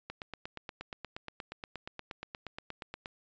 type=click train; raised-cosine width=0.3 ms; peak=-24 dBFS; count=26; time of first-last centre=0.1-3.059 s; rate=8.45 Hz; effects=resampled to 16000 Hz